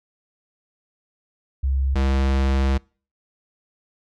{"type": "tone pair in turn", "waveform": ["sine", "square"], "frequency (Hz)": [67.2, 67.2], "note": ["C2", "C2"], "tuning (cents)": [47, 47], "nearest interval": "unison", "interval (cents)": 0, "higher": "neither", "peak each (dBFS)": -18, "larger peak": "neither", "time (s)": [[1.63, 1.95], [1.95, 2.78]], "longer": "second", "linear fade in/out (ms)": 10, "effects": ["noise-tail reverb RT60 0.4 s tail -26 dB re dry", "low-pass 5000 Hz 12 dB/octave"]}